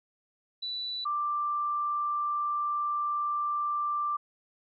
sine tone pair in turn, 3963 / 1179.6 Hz, B7 / D6, +5 / +7 cents, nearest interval octave + major sixth, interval 2098 cents, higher first, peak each -32 / -27 dBFS, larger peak second, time 0.62-1.05 / 1.05-4.17 s, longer second, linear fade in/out 10 ms, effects none

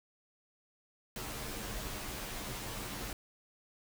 pink noise with comb filter, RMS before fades -41 dBFS, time 1.16-3.13 s, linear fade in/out 2 ms, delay 12 ms, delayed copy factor -0.85, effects none

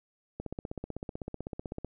click train, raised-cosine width 2 ms, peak -23 dBFS, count 24, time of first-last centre 0.4-1.847 s, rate 15.9 Hz, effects none

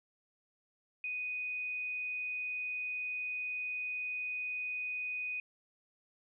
sine tone, 2489 Hz, D#7, in tune, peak -35 dBFS, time 1.04-5.4 s, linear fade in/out 2 ms, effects none

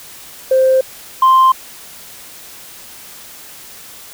sine tone pair in turn, 523.3 / 1046.6 Hz, C5 / C6, 0 / 0 cents, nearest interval octave, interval 1200 cents, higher second, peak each -7 / -4 dBFS, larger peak second, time 0.51-0.81 / 1.22-1.52 s, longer neither, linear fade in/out 5 ms, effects tanh soft clip ceiling -4 dBFS + white hiss -36 dBFS RMS until 4.13 s

